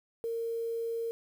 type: tone with quantisation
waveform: sine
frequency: 460 Hz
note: A#4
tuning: 23 cents flat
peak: -31 dBFS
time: 0.24-1.11 s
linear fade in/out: 0 ms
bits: 9
effects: none